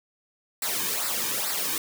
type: noise with flanger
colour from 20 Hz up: white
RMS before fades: -28 dBFS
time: 0.62-1.78 s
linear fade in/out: 2 ms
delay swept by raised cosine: 0.31 to 1.51 ms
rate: 2.3 Hz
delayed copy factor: -0.7
effects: none